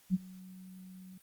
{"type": "tone with ADSR envelope", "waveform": "sine", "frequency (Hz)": 185.8, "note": "F#3", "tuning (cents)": 7, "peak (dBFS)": -23, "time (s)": [0.1, 1.18], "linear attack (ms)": 42, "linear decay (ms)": 29, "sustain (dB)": -24, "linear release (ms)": 6, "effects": ["white hiss -64 dBFS RMS until 1.22 s", "Opus 48 kbps"]}